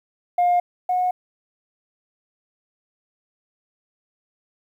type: tone pair in turn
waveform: sine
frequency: 709 / 728.1 Hz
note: F5 / F#5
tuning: +26 / -28 cents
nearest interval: unison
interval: 46 cents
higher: second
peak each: -13 / -17 dBFS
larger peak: first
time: 0.38-0.6 / 0.89-1.11 s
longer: neither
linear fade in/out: 5 ms
effects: tanh soft clip ceiling -13 dBFS + 9-bit

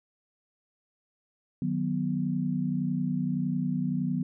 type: chord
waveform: sine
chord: B major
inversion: first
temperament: just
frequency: 154.34 / 185.21 / 246.9 Hz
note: D#3 / F#3 / B3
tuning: -14 / +2 / 0 cents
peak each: -31 / -30 / -30 dBFS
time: 1.62-4.23 s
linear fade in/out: 2 ms
effects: none

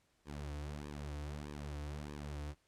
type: tone with flanger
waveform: sawtooth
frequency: 73.42 Hz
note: D2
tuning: in tune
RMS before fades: -44 dBFS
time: 0.25-2.55 s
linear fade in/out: 50 ms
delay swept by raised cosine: 1.4 to 5.1 ms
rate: 1.6 Hz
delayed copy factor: -0.85
effects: pink hiss -75 dBFS RMS until 2.67 s + low-pass 10000 Hz 12 dB/octave

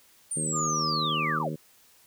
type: linear sweep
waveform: sine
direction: down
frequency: 9210 to 457.6 Hz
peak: -28 dBFS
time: 0.31-1.49 s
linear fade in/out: 5 ms
type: harmonic tone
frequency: 77.78 Hz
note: D#2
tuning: in tune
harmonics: 2 / 3 / 4 / 5 / 6 / 7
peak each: -33 / -37 / -39 / -41 / -43 / -44 dBFS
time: 0.36-1.56 s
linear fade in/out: 10 ms
type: tone with pitch glide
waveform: sine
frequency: 1216 to 1173.9 Hz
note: D#6 to D6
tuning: -40 to -1 cents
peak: -28 dBFS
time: 0.52-1.44 s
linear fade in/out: 50 ms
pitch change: -61 cents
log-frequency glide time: 0.69-0.84 s
effects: white hiss -59 dBFS RMS until 2.06 s

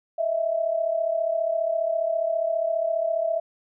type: tone pair together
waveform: sine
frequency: 630 / 664.8 Hz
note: D#5 / E5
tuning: +21 / +15 cents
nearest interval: minor second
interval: 94 cents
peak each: -27 / -23 dBFS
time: 0.18-3.4 s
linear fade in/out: 10 ms
effects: none

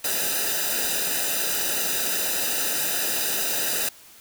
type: noise with comb filter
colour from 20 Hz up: white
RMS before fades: -25 dBFS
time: 0.04-3.89 s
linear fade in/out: 5 ms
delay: 0.91 ms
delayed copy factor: -0.9
effects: white hiss -49 dBFS RMS until 4.2 s

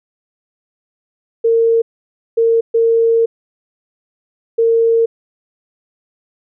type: tone bursts at uneven times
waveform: sine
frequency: 457.8 Hz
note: A#4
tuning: 31 cents flat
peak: -9 dBFS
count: 4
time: 1.44-1.82 / 2.37-2.61 / 2.74-3.26 / 4.58-5.06 s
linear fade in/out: 10 ms
effects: none

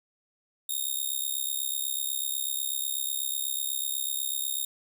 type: tone with amplitude modulation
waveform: 5% pulse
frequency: 3700 Hz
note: A#7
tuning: 14 cents flat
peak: -17 dBFS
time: 0.69-4.65 s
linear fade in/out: 5 ms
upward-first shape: sine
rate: 68.1 Hz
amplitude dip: 90%
effects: none

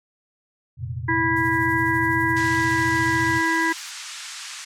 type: chord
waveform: sine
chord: F suspended fourth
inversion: none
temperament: equal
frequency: 87.31 / 116.54 / 130.81 Hz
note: F2 / Bb2 / C3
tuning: 0 / 0 / 0 cents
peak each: -33 / -30 / -32 dBFS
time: 0.77-3.42 s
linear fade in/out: 50 ms
type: harmonic tone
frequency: 327.5 Hz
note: E4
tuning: 11 cents flat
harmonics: 1 / 3 / 5 / 6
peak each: -24 / -24 / -24 / -24 dBFS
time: 1.08-3.73 s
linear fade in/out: 10 ms
type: noise with tremolo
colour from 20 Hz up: violet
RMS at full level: -40 dBFS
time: 1.36-3.91 s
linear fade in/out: 5 ms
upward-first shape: triangle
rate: 12 Hz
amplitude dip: 60%
type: band-pass noise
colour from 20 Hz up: white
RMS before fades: -36 dBFS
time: 2.36-4.65 s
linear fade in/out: 10 ms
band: 1100 to 7700 Hz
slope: 24 dB/octave
effects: low-pass 12000 Hz 12 dB/octave

